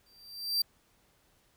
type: tone with exponential growth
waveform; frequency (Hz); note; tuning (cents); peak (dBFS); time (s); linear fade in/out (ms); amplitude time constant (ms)
45% pulse; 4699; D8; 0; -23; 0.06-0.62; 5; 120
effects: pink hiss -68 dBFS RMS until 1.56 s